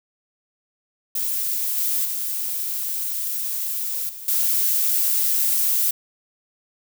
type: noise with level steps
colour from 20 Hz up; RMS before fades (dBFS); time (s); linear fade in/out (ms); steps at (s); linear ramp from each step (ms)
violet; -24 / -22 / -26 / -36 / -20; 1.15-5.91; 5; 1.77 / 2.05 / 4.09 / 4.28; 2
effects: none